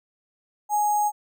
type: tone with sample-and-hold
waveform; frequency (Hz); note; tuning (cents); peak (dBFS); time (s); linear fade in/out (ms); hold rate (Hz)
sine; 834; G#5; +7; -19; 0.69-1.12; 50; 7350
effects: none